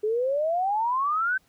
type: exponential sweep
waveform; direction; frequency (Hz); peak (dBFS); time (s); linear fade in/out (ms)
sine; up; 415.3 to 1565; -22; 0.03-1.38; 10
effects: pink hiss -65 dBFS RMS until 1.48 s